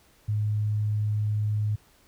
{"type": "tone", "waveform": "sine", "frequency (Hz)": 105.7, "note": "G#2", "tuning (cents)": 31, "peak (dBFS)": -23, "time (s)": [0.28, 1.76], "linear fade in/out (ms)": 10, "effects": ["pink hiss -60 dBFS RMS until 2.07 s"]}